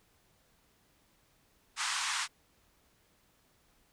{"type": "band-pass noise", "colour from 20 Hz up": "pink", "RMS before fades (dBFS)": -34, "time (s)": [1.76, 2.28], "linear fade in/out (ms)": 50, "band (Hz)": [920, 9100], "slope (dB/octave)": 48, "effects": ["pink hiss -69 dBFS RMS until 3.92 s"]}